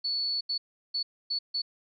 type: tone bursts at uneven times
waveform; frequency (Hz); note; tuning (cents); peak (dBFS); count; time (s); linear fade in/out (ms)
sine; 4435; C#8; 0; -27; 5; 0.04-0.41 / 0.49-0.58 / 0.94-1.03 / 1.3-1.39 / 1.54-1.62; 10
effects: none